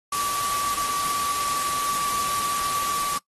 sine tone in noise, 1153 Hz, D6, 32 cents flat, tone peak -24 dBFS, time 0.12-3.18 s, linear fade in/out 5 ms, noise white, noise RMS -29 dBFS, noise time 0.12-3.18 s, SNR +2 dB, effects noise-tail reverb RT60 0.1 s tail -21 dB re dry + AAC 32 kbps

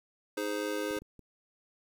square chord, Ab major, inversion second, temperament just, 311.5 / 415.3 / 519.1 Hz, Eb4 / Ab4 / C5, +2 / 0 / -14 cents, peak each -37 dBFS, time 0.37-0.99 s, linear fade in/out 5 ms
clicks, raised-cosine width 3 ms, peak -38 dBFS, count 4, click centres 0.909 / 0.969 / 1.02 / 1.193 s
effects 11-bit

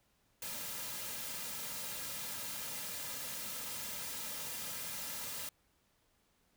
white noise with comb filter, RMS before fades -42 dBFS, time 0.42-5.49 s, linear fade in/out 2 ms, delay 2.7 ms, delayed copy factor -0.6, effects pink hiss -74 dBFS RMS until 6.56 s

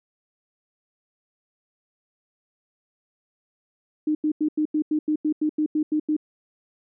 sine tone bursts, 305.5 Hz, D#4, 32 cents flat, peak -19 dBFS, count 13, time 4.07-6.166 s, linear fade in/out 5 ms, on 80 ms, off 88 ms, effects none

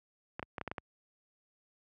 clicks, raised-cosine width 0.5 ms, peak -22 dBFS, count 7, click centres 0.395 / 0.428 / 0.582 / 0.613 / 0.677 / 0.715 / 0.782 s, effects high-pass 60 Hz 12 dB/octave

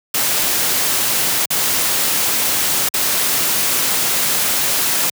white noise with dropouts, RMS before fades -17 dBFS, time 0.14-5.1 s, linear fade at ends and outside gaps 5 ms, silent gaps 1.457-1.504 / 2.89-2.939 s, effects high-pass 100 Hz 12 dB/octave

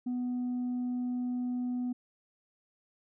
sine tone, 247.6 Hz, B3, 5 cents sharp, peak -28 dBFS, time 0.06-1.93 s, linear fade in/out 10 ms, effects tanh soft clip ceiling -29 dBFS

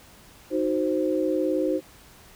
sine chord, C diminished, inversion first, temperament equal, 311.1 / 370 / 523.3 Hz, Eb4 / Gb4 / C5, 0 / 0 / 0 cents, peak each -25 / -27 / -26 dBFS, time 0.5-1.81 s, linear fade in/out 50 ms, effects pink hiss -51 dBFS RMS until 2.35 s

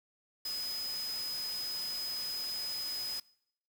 sine tone in noise, 5030 Hz, D#8, 18 cents sharp, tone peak -35 dBFS, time 0.45-3.2 s, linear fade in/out 5 ms, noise white, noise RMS -45 dBFS, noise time 0.45-3.2 s, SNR +7 dB, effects noise-tail reverb RT60 0.7 s tail -23 dB re dry

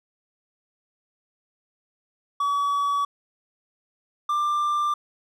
triangle tone pair in turn, 1138 / 1186.3 Hz, C#6 / D6, +45 / +17 cents, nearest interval minor second, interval 72 cents, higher second, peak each -19 dBFS, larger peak neither, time 2.4-3.05 / 4.29-4.94 s, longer neither, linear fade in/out 5 ms, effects none

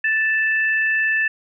sine tone pair together, 1760 / 2637 Hz, A6 / E7, 0 / 0 cents, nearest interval perfect fifth, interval 700 cents, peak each -17 / -24 dBFS, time 0.04-1.28 s, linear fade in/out 5 ms, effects none

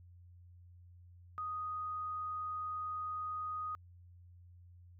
sine tone, 1244.5 Hz, D#6, in tune, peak -37 dBFS, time 1.38-3.75 s, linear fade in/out 0 ms, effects added 88 Hz sine -55 dBFS peak until 4.99 s

